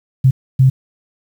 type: tone bursts at uneven times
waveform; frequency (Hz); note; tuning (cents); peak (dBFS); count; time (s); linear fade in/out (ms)
sine; 131.5; C3; +9; -6; 2; 0.24-0.31 / 0.59-0.7; 10
effects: 7-bit